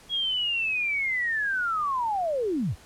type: linear sweep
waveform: sine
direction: down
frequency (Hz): 3322 to 56.8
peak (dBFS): -24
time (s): 0.09-2.76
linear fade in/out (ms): 50
effects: pink hiss -52 dBFS RMS until 2.85 s + low-pass 11000 Hz 12 dB/octave